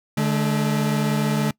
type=tone pair together; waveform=40% pulse; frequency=148.28 / 214.8 Hz; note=D3 / A3; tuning=+17 / -41 cents; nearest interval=tritone; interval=642 cents; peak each=-21 dBFS; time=0.17-1.51 s; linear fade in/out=5 ms; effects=noise-tail reverb RT60 0.1 s tail -23 dB re dry